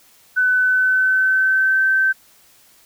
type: tone with pitch glide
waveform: sine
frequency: 1504 to 1548.1 Hz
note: F#6 to G6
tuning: +28 to -22 cents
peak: -13 dBFS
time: 0.36-2.13 s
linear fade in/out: 20 ms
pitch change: +50 cents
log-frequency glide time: 0.55-1.83 s
effects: white hiss -52 dBFS RMS until 2.85 s